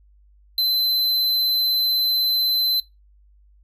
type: tone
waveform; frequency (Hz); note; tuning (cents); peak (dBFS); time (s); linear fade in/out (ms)
square; 4058; B7; +46; -18; 0.58-2.8; 2
effects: noise-tail reverb RT60 0.2 s tail -20 dB re dry + added 50 Hz sine -51 dBFS peak until 3.63 s